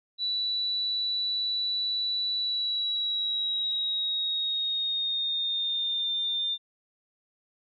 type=tone with pitch glide; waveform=sine; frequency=3951 to 3602 Hz; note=B7 to A7; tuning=0 to +40 cents; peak=-26 dBFS; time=0.18-6.58 s; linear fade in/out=50 ms; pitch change=-160 cents; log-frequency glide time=2.37-6.09 s; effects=none